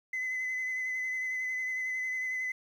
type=tone with vibrato; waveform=sine; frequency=2028 Hz; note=B6; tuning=45 cents sharp; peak=-29 dBFS; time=0.13-2.52 s; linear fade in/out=5 ms; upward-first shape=sine; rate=11 Hz; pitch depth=21 cents each way; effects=tanh soft clip ceiling -29 dBFS + 10-bit